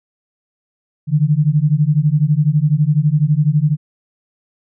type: beating tone pair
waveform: sine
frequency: 144.3 / 156.3 Hz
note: D3 / D#3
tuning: -30 / +8 cents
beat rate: 12 Hz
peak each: -14 dBFS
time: 1.07-3.77 s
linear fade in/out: 50 ms
effects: none